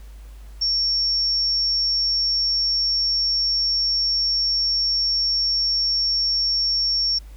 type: tone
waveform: sine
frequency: 5480 Hz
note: F8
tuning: 34 cents flat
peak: -18 dBFS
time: 0.61-7.19 s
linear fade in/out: 10 ms
effects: added 51 Hz sine -37 dBFS peak until 7.36 s + pink hiss -54 dBFS RMS until 7.36 s